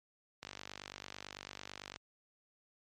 click train, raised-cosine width 0.2 ms, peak -26 dBFS, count 76, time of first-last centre 0.43-1.961 s, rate 49 Hz, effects high-pass 60 Hz 12 dB/octave + MP3 64 kbps

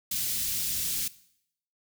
white band-stop noise, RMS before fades -30 dBFS, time 0.11-1.08 s, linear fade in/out 5 ms, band 190 to 3300 Hz, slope 12 dB/octave, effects noise-tail reverb RT60 0.7 s tail -18 dB re dry

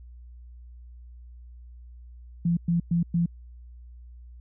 sine tone bursts, 170.6 Hz, F3, 40 cents flat, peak -20 dBFS, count 4, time 2.45-3.26 s, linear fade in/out 5 ms, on 120 ms, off 110 ms, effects added 60 Hz sine -43 dBFS peak until 4.4 s

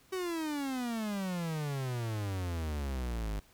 45% pulse exponential sweep, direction down, 381.5 to 49.57 Hz, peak -33 dBFS, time 0.12-3.4 s, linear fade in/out 10 ms, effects pink hiss -63 dBFS RMS until 3.53 s

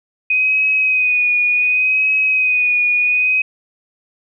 sine tone with vibrato, 2500 Hz, D#7, 8 cents sharp, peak -12 dBFS, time 0.3-3.42 s, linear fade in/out 5 ms, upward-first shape sine, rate 0.68 Hz, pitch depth 34 cents each way, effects none

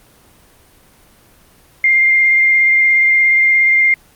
sine tone with vibrato, 2108 Hz, C7, 12 cents sharp, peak -8 dBFS, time 1.84-3.94 s, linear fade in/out 2 ms, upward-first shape sine, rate 17 Hz, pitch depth 12 cents each way, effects pink hiss -48 dBFS RMS until 4.15 s + Opus 24 kbps

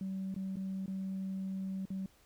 sine tone with dropouts, 191.1 Hz, G3, 44 cents flat, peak -34 dBFS, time 0.01-2.06 s, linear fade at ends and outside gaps 2 ms, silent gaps 0.343-0.362 / 0.558-0.568 / 0.86-0.879 / 1.854-1.903 s, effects tanh soft clip ceiling -32 dBFS + pink hiss -66 dBFS RMS until 2.25 s

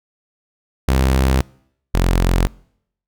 sawtooth tone pair in turn, 65.7 / 44.06 Hz, C2 / F1, +8 / +16 cents, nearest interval perfect fifth, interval 692 cents, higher first, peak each -9 dBFS, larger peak neither, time 0.88-1.41 / 1.94-2.47 s, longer neither, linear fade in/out 0 ms, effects noise-tail reverb RT60 0.7 s tail -25 dB re dry

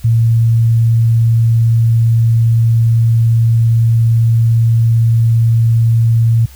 sine tone, 114.7 Hz, A#2, 28 cents flat, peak -7 dBFS, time 0.04-6.46 s, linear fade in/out 10 ms, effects added 65 Hz sine -35 dBFS peak until 6.55 s + white hiss -43 dBFS RMS until 6.55 s

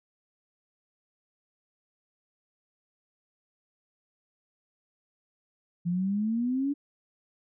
sine exponential sweep, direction up, 169.6 to 290 Hz, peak -25 dBFS, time 5.85-6.74 s, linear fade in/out 20 ms, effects none

